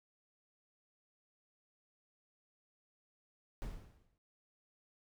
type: noise with exponential decay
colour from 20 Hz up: brown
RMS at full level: -40 dBFS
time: 3.62-4.18 s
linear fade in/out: 0 ms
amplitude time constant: 120 ms
effects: none